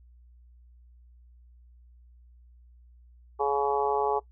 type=harmonic tone; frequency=141 Hz; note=C#3; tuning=30 cents sharp; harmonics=3 / 4 / 5 / 6 / 7 / 8; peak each=-27 / -36 / -34 / -28 / -37 / -33 dBFS; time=3.39-4.2 s; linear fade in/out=20 ms; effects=noise-tail reverb RT60 0.1 s tail -19 dB re dry + added 60 Hz sine -52 dBFS peak until 4.31 s